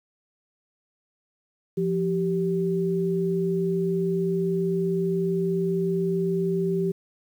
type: tone pair together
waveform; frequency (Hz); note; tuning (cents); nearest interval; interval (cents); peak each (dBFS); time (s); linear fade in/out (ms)
sine; 172.9 / 388.4; F3 / G4; -17 / -16; octave + major second; 1401; -25 / -24; 1.77-6.92; 10
effects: 9-bit